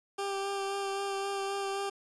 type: tone with vibrato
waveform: 20% pulse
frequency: 394.6 Hz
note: G4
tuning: 11 cents sharp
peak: -27 dBFS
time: 0.18-1.9 s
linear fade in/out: 10 ms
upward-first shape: sine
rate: 3.8 Hz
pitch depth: 15 cents each way
effects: resampled to 22050 Hz + 9-bit